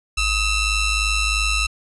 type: ring-modulated tone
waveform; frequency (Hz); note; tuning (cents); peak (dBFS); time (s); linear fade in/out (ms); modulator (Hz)
sawtooth; 1318.5; E6; 0; -11; 0.17-1.67; 10; 1370
effects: resampled to 24000 Hz